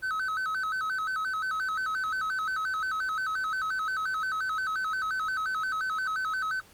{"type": "tone with vibrato", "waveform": "triangle", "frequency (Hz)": 1396.9, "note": "F6", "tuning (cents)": 0, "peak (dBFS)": -26, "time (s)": [0.02, 6.61], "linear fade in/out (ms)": 20, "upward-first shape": "square", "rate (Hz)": 5.7, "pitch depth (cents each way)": 150, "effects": ["pink hiss -56 dBFS RMS until 6.73 s", "Opus 32 kbps"]}